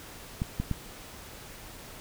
clicks, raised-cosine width 5 ms, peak -16 dBFS, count 3, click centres 0.419 / 0.6 / 0.713 s, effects pink hiss -46 dBFS RMS until 2 s

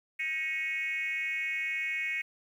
sine tone with frequency modulation, 2203 Hz, C#7, 11 cents flat, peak -29 dBFS, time 0.19-2.22 s, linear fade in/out 10 ms, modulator 304 Hz, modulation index 1, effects tanh soft clip ceiling -25 dBFS + 10-bit

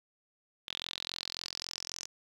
sawtooth tone with band-pass filter sweep, 43.69 Hz, F1, 1 cent sharp, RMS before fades -42 dBFS, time 0.67-2.07 s, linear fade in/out 20 ms, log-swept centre 3400 to 6000 Hz, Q 6, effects 10-bit

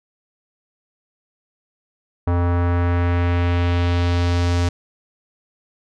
square tone with low-pass filter sweep, 87.31 Hz, F2, in tune, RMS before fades -18 dBFS, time 2.27-4.69 s, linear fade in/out 5 ms, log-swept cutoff 1100 to 6400 Hz, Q 1.3, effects none

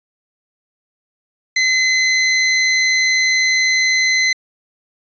sawtooth tone, 2044 Hz, C7, 41 cents flat, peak -9 dBFS, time 1.56-4.33 s, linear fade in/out 5 ms, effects resampled to 16000 Hz

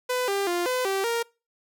sawtooth tone with pitch steps, 501 / 397.4 / 349.8 / 506 / 388.5 / 466.3 Hz, B4 / G4 / F4 / B4 / G4 / A#4, +25 / +24 / +3 / +42 / -16 / +1 cents, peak -20 dBFS, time 0.09-1.23 s, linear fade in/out 10 ms, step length 190 ms, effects noise-tail reverb RT60 0.3 s tail -25 dB re dry

